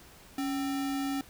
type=tone with sample-and-hold; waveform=sine; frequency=277.2 Hz; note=C#4; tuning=in tune; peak=-29 dBFS; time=0.38-1.21 s; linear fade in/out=2 ms; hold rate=1050 Hz; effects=added 60 Hz sine -64 dBFS peak until 1.29 s + pink hiss -54 dBFS RMS until 1.29 s